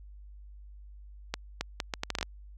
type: accelerating click train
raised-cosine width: 0.2 ms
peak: -13 dBFS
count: 10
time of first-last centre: 1.34-2.228 s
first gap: 270 ms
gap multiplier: 0.71
effects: added 50 Hz sine -46 dBFS peak until 2.57 s